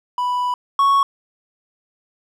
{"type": "tone pair in turn", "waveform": "triangle", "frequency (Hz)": [987.8, 1108.8], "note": ["B5", "C#6"], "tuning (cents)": [0, 0], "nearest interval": "major second", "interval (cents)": 200, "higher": "second", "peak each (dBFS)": [-16, -10], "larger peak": "second", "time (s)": [[0.18, 0.54], [0.79, 1.03]], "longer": "first", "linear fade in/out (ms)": 2, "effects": []}